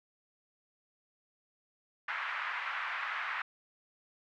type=band-pass noise; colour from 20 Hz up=white; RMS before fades=-37 dBFS; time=2.08-3.42 s; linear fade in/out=5 ms; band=1000 to 2100 Hz; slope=24 dB/octave; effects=none